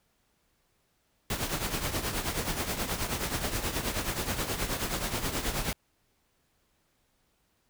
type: noise with tremolo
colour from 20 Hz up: pink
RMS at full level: -29 dBFS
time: 1.3-5.73 s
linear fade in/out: 2 ms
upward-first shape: triangle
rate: 9.4 Hz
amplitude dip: 70%
effects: pink hiss -72 dBFS RMS until 7.69 s